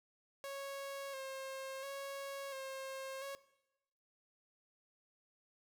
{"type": "tone with vibrato", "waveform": "sawtooth", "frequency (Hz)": 543, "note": "C#5", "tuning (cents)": -36, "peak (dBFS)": -39, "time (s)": [0.44, 3.35], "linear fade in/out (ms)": 0, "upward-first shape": "square", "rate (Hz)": 0.72, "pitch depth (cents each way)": 29, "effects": ["noise-tail reverb RT60 0.9 s tail -18 dB re dry"]}